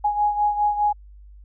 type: beating tone pair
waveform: sine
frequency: 830.6 / 835.5 Hz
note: G#5 / G#5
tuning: 0 / +10 cents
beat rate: 4.9 Hz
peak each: -19 / -25 dBFS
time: 0.04-0.93 s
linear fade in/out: 10 ms
effects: added 50 Hz sine -42 dBFS peak until 1.44 s